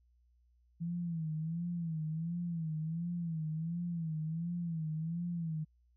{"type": "tone with vibrato", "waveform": "sine", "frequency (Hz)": 164.5, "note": "E3", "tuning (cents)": -3, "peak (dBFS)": -34, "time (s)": [0.8, 5.65], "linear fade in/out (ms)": 20, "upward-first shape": "sine", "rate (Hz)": 1.4, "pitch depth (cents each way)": 100, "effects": ["added 60 Hz sine -66 dBFS peak until 5.96 s"]}